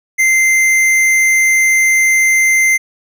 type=tone with hard clipping; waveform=sine; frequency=2082 Hz; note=C7; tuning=9 cents flat; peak=-10 dBFS; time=0.18-2.78 s; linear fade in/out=20 ms; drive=12 dB; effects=none